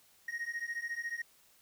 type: beating tone pair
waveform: triangle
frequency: 1864.7 / 1878.7 Hz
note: A#6 / A#6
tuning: 0 / +13 cents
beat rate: 14 Hz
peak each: -38 / -37 dBFS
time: 0.28-1.22 s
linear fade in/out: 5 ms
effects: white hiss -65 dBFS RMS until 1.61 s